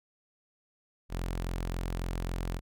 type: tone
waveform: sawtooth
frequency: 43.65 Hz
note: F1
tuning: in tune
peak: -28 dBFS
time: 1.09-2.61 s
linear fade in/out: 50 ms
effects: none